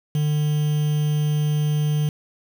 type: tone with quantisation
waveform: triangle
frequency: 150 Hz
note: D3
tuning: 37 cents sharp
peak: -16 dBFS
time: 0.15-2.09 s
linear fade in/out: 2 ms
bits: 6
effects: none